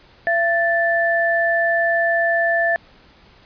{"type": "tone pair together", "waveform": "sine", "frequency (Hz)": [675.1, 1760], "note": ["E5", "A6"], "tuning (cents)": [41, 0], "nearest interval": "octave + perfect fourth", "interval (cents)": 1659, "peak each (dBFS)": -18, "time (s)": [0.27, 2.76], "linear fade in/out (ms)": 0, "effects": ["pink hiss -50 dBFS RMS until 3.45 s", "resampled to 11025 Hz"]}